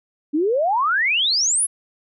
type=exponential sweep; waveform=sine; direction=up; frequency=282.1 to 11160 Hz; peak=-16 dBFS; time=0.33-1.67 s; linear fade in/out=20 ms; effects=none